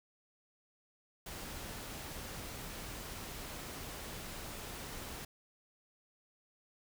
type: noise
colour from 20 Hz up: pink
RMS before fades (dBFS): -45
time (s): 1.26-5.25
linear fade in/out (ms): 5
effects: none